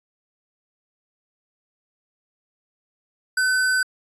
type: tone with sample-and-hold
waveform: sine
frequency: 1512 Hz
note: F#6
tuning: 37 cents sharp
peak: -17 dBFS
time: 3.37-3.83 s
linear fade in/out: 5 ms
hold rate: 6300 Hz
effects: resampled to 24000 Hz